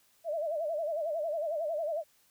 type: tone with vibrato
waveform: sine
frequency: 630 Hz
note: D#5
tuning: 21 cents sharp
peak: -30 dBFS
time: 0.24-2.04 s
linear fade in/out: 50 ms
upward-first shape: sine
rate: 11 Hz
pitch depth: 130 cents each way
effects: white hiss -67 dBFS RMS until 2.3 s